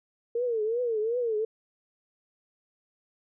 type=tone with vibrato; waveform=sine; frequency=459 Hz; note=A#4; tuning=27 cents flat; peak=-25 dBFS; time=0.35-1.45 s; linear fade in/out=5 ms; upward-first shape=triangle; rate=2.7 Hz; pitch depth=160 cents each way; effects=none